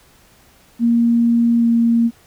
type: tone with pitch glide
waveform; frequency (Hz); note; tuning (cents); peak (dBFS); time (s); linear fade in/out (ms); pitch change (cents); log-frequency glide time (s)
sine; 234.2 to 232.4; A#3 to A#3; +8 to -5; -11; 0.79-2.11; 50; -13; 1.59-1.65
effects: pink hiss -51 dBFS RMS until 2.26 s